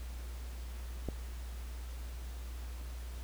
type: click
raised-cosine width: 2 ms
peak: -23 dBFS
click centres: 1.087 s
effects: added 60 Hz sine -40 dBFS peak until 3.23 s + pink hiss -54 dBFS RMS until 3.23 s